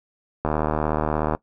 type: click train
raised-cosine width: 1 ms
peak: -8 dBFS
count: 70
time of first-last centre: 0.45-1.35 s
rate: 76.7 Hz
effects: noise-tail reverb RT60 0.1 s tail -20 dB re dry